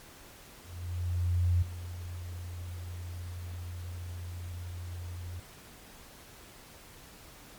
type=tone with ADSR envelope; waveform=sine; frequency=88 Hz; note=F2; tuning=14 cents sharp; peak=-22 dBFS; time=0.62-5.4 s; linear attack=1000 ms; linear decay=9 ms; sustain=-15 dB; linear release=5 ms; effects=pink hiss -52 dBFS RMS until 7.58 s + MP3 96 kbps